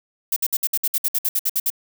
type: noise bursts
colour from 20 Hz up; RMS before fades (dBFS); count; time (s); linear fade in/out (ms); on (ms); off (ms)
violet; -20; 14; 0.32-1.702; 5; 43; 60
effects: none